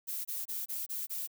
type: noise bursts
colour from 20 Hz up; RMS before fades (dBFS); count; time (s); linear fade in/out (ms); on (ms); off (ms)
violet; -37; 6; 0.07-1.275; 20; 180; 25
effects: none